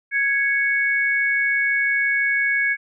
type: tone pair together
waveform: sine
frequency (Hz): 1660.9 / 2217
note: G#6 / C#7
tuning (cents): 0 / 0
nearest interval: perfect fourth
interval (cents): 500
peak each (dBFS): -20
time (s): 0.11-2.77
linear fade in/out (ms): 50
effects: none